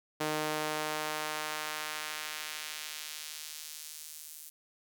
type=tone with high-pass filter sweep; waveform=sawtooth; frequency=153.4 Hz; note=D#3; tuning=24 cents flat; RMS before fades=-38 dBFS; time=0.2-4.5 s; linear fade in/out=10 ms; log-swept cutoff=370 to 9300 Hz; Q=0.74; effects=none